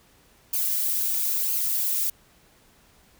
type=noise with flanger; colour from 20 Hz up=violet; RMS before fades=-25 dBFS; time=0.53-2.1 s; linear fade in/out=5 ms; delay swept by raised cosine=0.53 to 4.13 ms; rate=1 Hz; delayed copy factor=-0.5; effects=pink hiss -58 dBFS RMS until 3.19 s